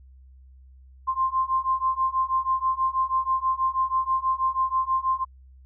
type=beating tone pair; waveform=sine; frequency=1046.5 / 1052.7 Hz; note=C6 / C6; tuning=0 / +10 cents; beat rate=6.2 Hz; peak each=-25 / -24 dBFS; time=1.07-5.25 s; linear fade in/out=20 ms; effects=added 65 Hz sine -47 dBFS peak until 5.65 s